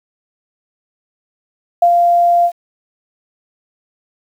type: tone with ADSR envelope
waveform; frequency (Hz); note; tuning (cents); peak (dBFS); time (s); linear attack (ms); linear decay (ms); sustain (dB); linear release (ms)
sine; 694; F5; -11; -5; 1.82-2.52; 5; 72; -3; 71
effects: 7-bit